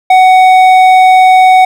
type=tone with hard clipping; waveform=sine; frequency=746 Hz; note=F#5; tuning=14 cents sharp; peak=-3 dBFS; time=0.1-1.65 s; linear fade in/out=5 ms; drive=8 dB; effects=none